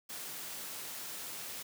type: high-pass noise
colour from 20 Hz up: white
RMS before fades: -43 dBFS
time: 0.09-1.63 s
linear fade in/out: 10 ms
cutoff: 110 Hz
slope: 12 dB/octave
effects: none